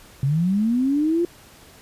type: linear sweep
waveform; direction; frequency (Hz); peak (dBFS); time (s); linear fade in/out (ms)
sine; up; 130 to 351.3; -17; 0.23-1.25; 2
effects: pink hiss -48 dBFS RMS until 1.81 s + resampled to 32000 Hz